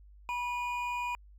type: tone pair together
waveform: triangle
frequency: 974 / 2449 Hz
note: B5 / D#7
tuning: -24 / -28 cents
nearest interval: octave + major third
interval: 1596 cents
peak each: -31 / -36 dBFS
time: 0.29-1.15 s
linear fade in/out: 0 ms
effects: added 50 Hz sine -52 dBFS peak until 1.38 s